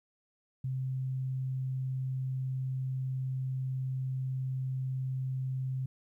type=tone; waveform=sine; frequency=130.81 Hz; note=C3; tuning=in tune; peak=-31 dBFS; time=0.64-5.86 s; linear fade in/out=5 ms; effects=12-bit